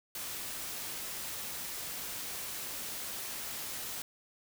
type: noise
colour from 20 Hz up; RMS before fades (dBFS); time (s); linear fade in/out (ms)
white; -40; 0.15-4.02; 2
effects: none